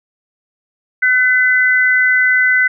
sine tone pair together, 1510 / 2013 Hz, F#6 / B6, +35 / +33 cents, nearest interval perfect fourth, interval 498 cents, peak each -12 dBFS, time 1.02-2.68 s, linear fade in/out 10 ms, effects none

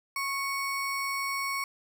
square ring-modulated tone, 1661.2 Hz, G#6, in tune, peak -27 dBFS, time 0.16-1.64 s, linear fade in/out 2 ms, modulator 566 Hz, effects none

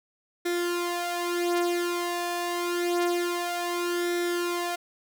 sawtooth tone with flanger, 349.2 Hz, F4, in tune, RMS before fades -28 dBFS, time 0.45-4.76 s, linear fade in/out 10 ms, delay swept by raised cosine 0.53 to 4.03 ms, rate 0.27 Hz, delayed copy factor +0.7, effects none

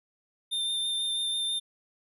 square tone with vibrato, 3601 Hz, A7, 39 cents sharp, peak -28 dBFS, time 0.51-1.6 s, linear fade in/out 20 ms, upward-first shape sine, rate 6.1 Hz, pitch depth 13 cents each way, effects none

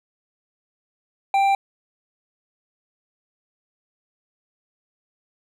sine tone with hard clipping, 787 Hz, G5, 7 cents sharp, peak -17 dBFS, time 1.34-1.55 s, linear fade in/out 2 ms, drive 7 dB, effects none

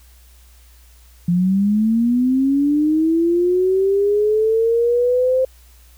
sine linear sweep, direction up, 171.1 to 523.3 Hz, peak -13 dBFS, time 1.28-5.45 s, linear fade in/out 5 ms, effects added 60 Hz sine -45 dBFS peak until 5.97 s + white hiss -53 dBFS RMS until 5.97 s

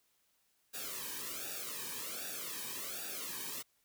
white noise with flanger, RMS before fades -42 dBFS, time 0.73-3.63 s, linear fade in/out 20 ms, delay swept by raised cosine 0.95 to 1.48 ms, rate 1.3 Hz, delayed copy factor -0.95, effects white hiss -75 dBFS RMS until 3.84 s

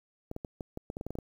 clicks, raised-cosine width 2 ms, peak -24 dBFS, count 12, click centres 0.314 / 0.364 / 0.448 / 0.608 / 0.774 / 0.901 / 0.969 / 1.011 / 1.066 / 1.106 / 1.154 / 1.187 s, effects 9-bit

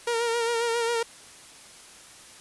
sawtooth tone with vibrato, 466.2 Hz, A#4, in tune, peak -20 dBFS, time 0.07-1.03 s, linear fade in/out 5 ms, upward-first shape sine, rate 7.4 Hz, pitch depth 40 cents each way, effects white hiss -48 dBFS RMS until 2.4 s + resampled to 24000 Hz

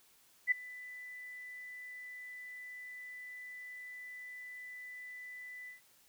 sine tone with ADSR envelope, 1992 Hz, B6, 14 cents sharp, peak -23 dBFS, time 0.47-5.81 s, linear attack 44 ms, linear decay 10 ms, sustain -22 dB, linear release 130 ms, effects white hiss -66 dBFS RMS until 6.08 s

